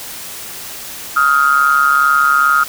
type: ring-modulated tone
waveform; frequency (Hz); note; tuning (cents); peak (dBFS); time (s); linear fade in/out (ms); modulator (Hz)
triangle; 71.2; C#2; +47; -4; 1.16-2.64; 10; 1330
effects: white hiss -29 dBFS RMS until 2.68 s